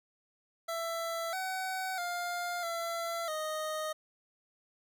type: tone with pitch steps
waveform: 25% pulse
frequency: 666 / 754 / 703 / 674 / 621 Hz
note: E5 / F#5 / F5 / E5 / D#5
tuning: +18 / +32 / +11 / +38 / -3 cents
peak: -30 dBFS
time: 0.68-3.93 s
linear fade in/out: 10 ms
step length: 650 ms
effects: none